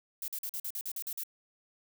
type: noise bursts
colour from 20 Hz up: violet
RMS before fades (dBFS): -37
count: 10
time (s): 0.22-1.235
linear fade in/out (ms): 2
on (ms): 61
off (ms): 45
effects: none